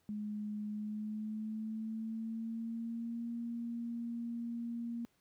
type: tone with pitch glide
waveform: sine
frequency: 210 to 234.4 Hz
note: G#3 to A#3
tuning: +19 to +10 cents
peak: -37 dBFS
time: 0.09-5.05 s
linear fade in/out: 0 ms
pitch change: +191 cents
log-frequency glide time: 0.68-3.29 s
effects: pink hiss -75 dBFS RMS until 5.2 s + high-pass 60 Hz 12 dB/octave